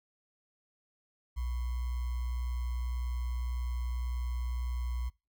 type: tone with sample-and-hold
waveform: sine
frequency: 60.9 Hz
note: B1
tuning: 24 cents flat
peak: -31 dBFS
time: 1.36-5.1 s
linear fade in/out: 20 ms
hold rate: 1050 Hz
effects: noise-tail reverb RT60 0.3 s tail -25 dB re dry